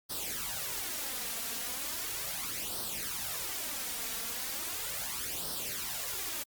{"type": "noise with flanger", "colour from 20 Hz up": "white", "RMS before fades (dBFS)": -37, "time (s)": [0.09, 6.44], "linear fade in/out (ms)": 20, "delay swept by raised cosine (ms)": [0.21, 4.41], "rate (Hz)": 0.37, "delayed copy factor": 0.7, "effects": ["Opus 48 kbps"]}